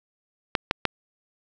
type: clicks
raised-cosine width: 0.3 ms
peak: -4 dBFS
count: 3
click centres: 0.552 / 0.711 / 0.853 s
effects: none